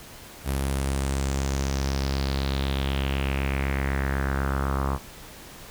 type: tone with low-pass filter sweep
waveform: sawtooth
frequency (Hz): 68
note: C#2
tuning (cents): -33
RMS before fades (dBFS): -26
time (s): 0.44-4.99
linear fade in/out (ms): 50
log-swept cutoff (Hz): 12000 to 1100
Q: 3.8
effects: pink hiss -44 dBFS RMS until 5.7 s